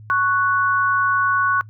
sine tone pair together, 1108.7 / 1480 Hz, C#6 / F#6, 0 / 0 cents, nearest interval perfect fourth, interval 500 cents, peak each -18 dBFS, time 0.1-1.61 s, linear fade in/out 0 ms, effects noise-tail reverb RT60 0.1 s tail -23 dB re dry + added 107 Hz sine -38 dBFS peak until 1.69 s

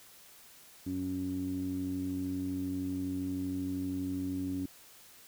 sawtooth tone with low-pass filter, 92.7 Hz, F#2, 4 cents sharp, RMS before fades -35 dBFS, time 0.86-4.66 s, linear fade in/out 5 ms, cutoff 280 Hz, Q 8.9, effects white hiss -56 dBFS RMS until 5.27 s

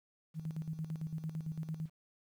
sine tone with tremolo, 158.9 Hz, D#3, 37 cents sharp, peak -35 dBFS, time 0.34-1.9 s, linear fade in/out 50 ms, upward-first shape square, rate 8.9 Hz, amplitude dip 65%, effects 11-bit

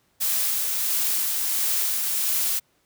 blue noise with tremolo, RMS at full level -23 dBFS, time 0.2-2.6 s, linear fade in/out 20 ms, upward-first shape sine, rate 1.5 Hz, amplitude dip 25%, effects pink hiss -66 dBFS RMS until 2.85 s + high-pass 60 Hz 12 dB/octave

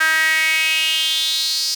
sawtooth tone with high-pass filter sweep, 317.5 Hz, D#4, 35 cents sharp, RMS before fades -18 dBFS, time 0-1.75 s, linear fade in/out 10 ms, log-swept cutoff 1600 to 5000 Hz, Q 5.7, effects 7-bit

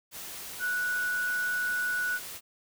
sine tone in noise, 1474 Hz, F#6, 7 cents flat, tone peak -27 dBFS, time 0.59-2.2 s, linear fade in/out 50 ms, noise white, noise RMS -41 dBFS, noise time 0.11-2.41 s, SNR +11 dB, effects none

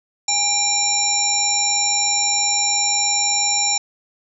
harmonic tone with a mistuned harmonic, 793 Hz, G5, 20 cents sharp, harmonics 1 / 3 / 5 / 7 / 9, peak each -25 / -26 / -26 / -22 / -19 dBFS, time 0.28-3.78 s, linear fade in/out 5 ms, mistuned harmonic 1, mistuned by +53 cents, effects none

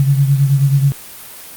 sine beating tone pair, 137.4 / 146.7 Hz, C#3 / D3, -15 / -2 cents, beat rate 9.3 Hz, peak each -10 / -17 dBFS, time 0-0.92 s, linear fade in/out 0 ms, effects white hiss -34 dBFS RMS until 1.56 s + Opus 32 kbps

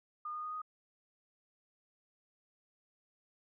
sine tone with pitch steps, 1218 / 1227.2 / 1236.4 / 1245.7 Hz, D#6 / D#6 / D#6 / D#6, -37 / -24 / -11 / +2 cents, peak -38 dBFS, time 0.25-0.618 s, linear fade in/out 5 ms, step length 92 ms, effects none

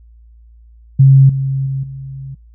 sine tone with level steps, 135.2 Hz, C#3, 43 cents flat, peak -3 / -14 / -16 / -25 dBFS, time 0.99-2.35 s, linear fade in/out 10 ms, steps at 1.29 / 1.66 / 1.83 s, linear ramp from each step 5 ms, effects noise-tail reverb RT60 0.3 s tail -26 dB re dry + added 57 Hz sine -40 dBFS peak until 2.54 s

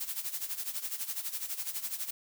blue noise with tremolo, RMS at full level -34 dBFS, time 0-2.11 s, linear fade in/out 10 ms, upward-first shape sine, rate 12 Hz, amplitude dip 75%, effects none

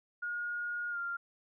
sine tone with pitch glide, 1433 to 1393 Hz, F6 to F6, +44 to -5 cents, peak -34 dBFS, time 0.22-1.17 s, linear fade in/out 10 ms, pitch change -49 cents, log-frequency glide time 0.9-0.98 s, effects none

